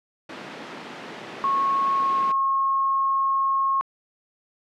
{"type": "high-pass noise", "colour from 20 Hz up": "pink", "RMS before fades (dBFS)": -36, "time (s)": [0.29, 2.32], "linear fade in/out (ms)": 5, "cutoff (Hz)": 190, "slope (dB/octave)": 24}
{"type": "tone with pitch glide", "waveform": "sine", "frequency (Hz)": [1096, 1084], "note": ["C#6", "C#6"], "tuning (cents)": [-20, -39], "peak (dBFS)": -19, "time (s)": [1.44, 3.81], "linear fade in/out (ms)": 0, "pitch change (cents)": -19, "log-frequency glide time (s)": [1.92, 2.18]}
{"effects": ["low-pass 3000 Hz 12 dB/octave"]}